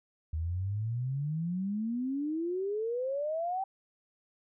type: exponential sweep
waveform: sine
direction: up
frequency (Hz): 76.9 to 784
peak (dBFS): -30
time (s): 0.33-3.64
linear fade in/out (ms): 5
effects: none